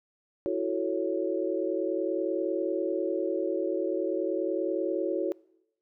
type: chord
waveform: sine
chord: F# minor seventh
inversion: third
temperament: equal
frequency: 329.6 / 370 / 440 / 554.4 Hz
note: E4 / F#4 / A4 / C#5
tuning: 0 / 0 / 0 / 0 cents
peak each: -32 / -30 / -34 / -32 dBFS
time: 0.46-5.32 s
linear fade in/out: 0 ms
effects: noise-tail reverb RT60 0.8 s tail -23 dB re dry